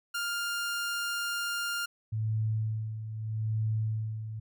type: tone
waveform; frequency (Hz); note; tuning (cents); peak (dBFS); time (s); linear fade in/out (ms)
sawtooth; 1403; F6; +8; -27; 0.14-1.86; 10
type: tone with tremolo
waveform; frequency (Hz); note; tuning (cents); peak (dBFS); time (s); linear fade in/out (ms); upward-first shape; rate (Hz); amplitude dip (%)
sine; 109.5; A2; -8; -26; 2.12-4.4; 10; sine; 0.8; 65
effects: none